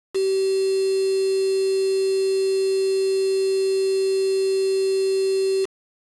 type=tone with quantisation; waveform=sine; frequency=384.9 Hz; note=G4; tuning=32 cents flat; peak=-18 dBFS; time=0.14-5.66 s; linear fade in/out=20 ms; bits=5; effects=resampled to 24000 Hz